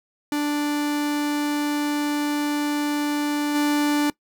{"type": "tone with level steps", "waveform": "45% pulse", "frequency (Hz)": 293.7, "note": "D4", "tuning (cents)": 0, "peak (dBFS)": [-21, -18], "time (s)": [0.32, 4.1], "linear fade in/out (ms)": 2, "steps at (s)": 3.54, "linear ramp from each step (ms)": 20, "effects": ["noise-tail reverb RT60 0.1 s tail -21 dB re dry"]}